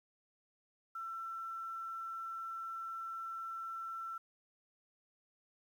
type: tone with quantisation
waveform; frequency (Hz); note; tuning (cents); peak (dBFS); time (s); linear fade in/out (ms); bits
sine; 1342; E6; +31; -40; 0.95-4.18; 5; 11
effects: none